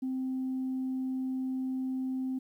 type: tone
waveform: sine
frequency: 260.3 Hz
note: C4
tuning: 9 cents flat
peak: -29 dBFS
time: 0.02-2.39 s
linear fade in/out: 10 ms
effects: tanh soft clip ceiling -27 dBFS + 11-bit